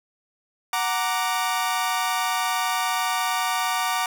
sawtooth chord, Gb augmented, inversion none, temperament equal, 740 / 932.3 / 1174.7 Hz, Gb5 / Bb5 / D6, 0 / 0 / 0 cents, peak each -23 dBFS, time 0.73-4.06 s, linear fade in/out 2 ms, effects none

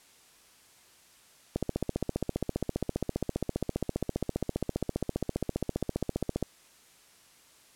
click train, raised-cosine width 2 ms, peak -15 dBFS, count 74, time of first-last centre 1.56-6.427 s, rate 15 Hz, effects white hiss -59 dBFS RMS until 7.75 s + low-pass 11000 Hz 12 dB/octave

